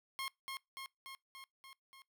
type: tone with echo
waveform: 15% pulse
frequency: 1074 Hz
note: C6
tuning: 45 cents sharp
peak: -32 dBFS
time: 0.19-0.28 s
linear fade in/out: 0 ms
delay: 290 ms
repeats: 6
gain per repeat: -3 dB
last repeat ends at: 2.02 s
effects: noise-tail reverb RT60 0.2 s tail -24 dB re dry